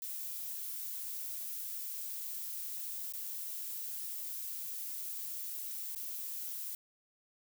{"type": "noise with dropouts", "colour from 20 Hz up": "violet", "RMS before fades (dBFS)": -41, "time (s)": [0.02, 6.75], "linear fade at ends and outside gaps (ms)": 1, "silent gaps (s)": [[3.124, 3.136], [5.949, 5.959]], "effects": []}